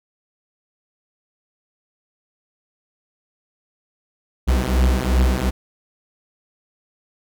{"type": "beating tone pair", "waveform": "45% pulse", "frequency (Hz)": [62.2, 64.9], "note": ["B1", "C2"], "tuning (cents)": [13, -13], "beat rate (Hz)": 2.7, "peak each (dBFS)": -18, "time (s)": [4.47, 5.51], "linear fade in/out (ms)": 20, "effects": []}